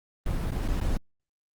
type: noise with dropouts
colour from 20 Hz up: brown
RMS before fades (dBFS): -27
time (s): 0.26-0.97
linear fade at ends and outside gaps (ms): 2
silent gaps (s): 0.508-0.518 / 0.679-0.684 / 0.802-0.812
effects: Opus 24 kbps